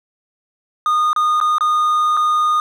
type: tone with dropouts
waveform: triangle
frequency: 1227 Hz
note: D#6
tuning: 25 cents flat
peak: -11 dBFS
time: 0.86-2.6 s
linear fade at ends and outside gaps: 1 ms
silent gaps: 1.131-1.162 / 1.402-1.412 / 1.583-1.608 / 2.168-2.172 s
effects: none